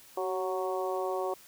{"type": "harmonic tone with a mistuned harmonic", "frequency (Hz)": 185, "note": "F#3", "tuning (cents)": 0, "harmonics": [2, 3, 4, 5, 6], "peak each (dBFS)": [-33, -35, -36, -40, -39], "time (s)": [0.17, 1.34], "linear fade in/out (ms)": 5, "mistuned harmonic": 2, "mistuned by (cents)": 31, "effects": ["white hiss -55 dBFS RMS until 1.47 s"]}